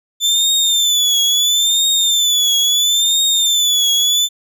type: tone with vibrato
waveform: 30% pulse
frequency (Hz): 3520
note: A7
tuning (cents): 0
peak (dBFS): -9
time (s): 0.2-4.29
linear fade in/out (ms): 50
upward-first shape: triangle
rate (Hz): 0.74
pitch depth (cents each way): 100
effects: none